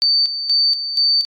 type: tone with tremolo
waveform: sine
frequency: 4572 Hz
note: D8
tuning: 47 cents flat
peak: -12 dBFS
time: 0.02-1.25 s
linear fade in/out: 0 ms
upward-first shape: square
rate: 2.1 Hz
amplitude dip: 65%
effects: AAC 64 kbps